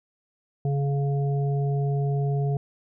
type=harmonic tone; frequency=140.4 Hz; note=C#3; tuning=22 cents sharp; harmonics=1 / 3 / 5; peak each=-22 / -32 / -36 dBFS; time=0.65-2.57 s; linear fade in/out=2 ms; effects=none